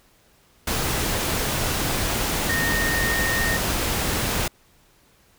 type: tone in noise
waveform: sine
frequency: 1844 Hz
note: A#6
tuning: 19 cents flat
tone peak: -23 dBFS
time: 2.49-3.57 s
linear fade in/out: 5 ms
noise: pink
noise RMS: -24 dBFS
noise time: 0.67-4.48 s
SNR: -2 dB
effects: pink hiss -58 dBFS RMS until 5.38 s